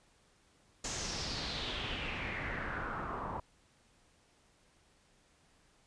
pink noise with low-pass filter sweep, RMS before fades -39 dBFS, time 0.84-3.4 s, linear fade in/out 5 ms, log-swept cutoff 7000 to 940 Hz, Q 3.9, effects pink hiss -68 dBFS RMS until 5.86 s + resampled to 22050 Hz

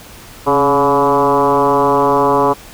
sine tone with frequency modulation, 709 Hz, F5, 26 cents sharp, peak -9 dBFS, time 0.46-2.54 s, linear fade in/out 20 ms, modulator 144 Hz, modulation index 3, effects pink hiss -37 dBFS RMS until 2.73 s

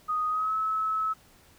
sine tone with pitch glide, 1244.5 to 1295.9 Hz, D#6 to E6, 0 to -30 cents, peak -25 dBFS, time 0.08-1.14 s, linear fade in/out 20 ms, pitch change +70 cents, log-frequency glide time 0.29-0.54 s, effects pink hiss -58 dBFS RMS until 1.58 s

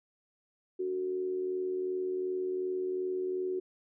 sine tone with amplitude modulation, 370 Hz, F#4, in tune, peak -28 dBFS, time 0.79-3.6 s, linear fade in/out 10 ms, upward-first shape sine, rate 82.7 Hz, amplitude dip 50%, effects none

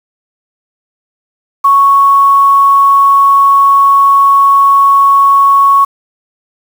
sine tone with quantisation, 1108.7 Hz, C#6, in tune, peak -3 dBFS, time 1.64-5.85 s, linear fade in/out 10 ms, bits 5, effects none

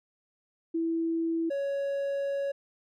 sine / triangle tone pair in turn, 329.6 / 557.4 Hz, E4 / C#5, 0 / +9 cents, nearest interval major sixth, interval 909 cents, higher second, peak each -26 dBFS, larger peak neither, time 0.74-1.5 / 1.5-2.52 s, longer second, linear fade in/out 10 ms, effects none

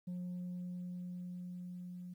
sine tone with level ramp, 179 Hz, F3, 43 cents sharp, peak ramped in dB -36 to -44 dBFS, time 0.07-2.14 s, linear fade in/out 10 ms, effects tanh soft clip ceiling -38 dBFS + 12-bit

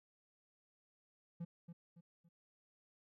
triangle tone with echo, 170 Hz, F3, 46 cents flat, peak -39 dBFS, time 1.4-1.45 s, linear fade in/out 10 ms, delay 280 ms, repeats 3, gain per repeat -8 dB, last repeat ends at 2.29 s, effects none

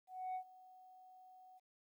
sine tone with ADSR envelope, 743 Hz, F#5, 7 cents sharp, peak -36 dBFS, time 0.07-1.6 s, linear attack 280 ms, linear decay 84 ms, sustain -22 dB, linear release 27 ms, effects tanh soft clip ceiling -38 dBFS + 13-bit

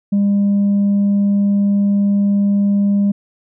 sine tone, 201.3 Hz, G3, 46 cents sharp, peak -9 dBFS, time 0.12-3.12 s, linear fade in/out 10 ms, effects tanh soft clip ceiling -10 dBFS

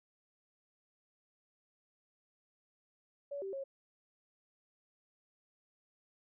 sine tone with pitch steps, 567 / 388.6 / 545 Hz, C#5 / G4 / C#5, +39 / -15 / -29 cents, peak -38 dBFS, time 3.31-3.64 s, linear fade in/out 10 ms, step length 110 ms, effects none

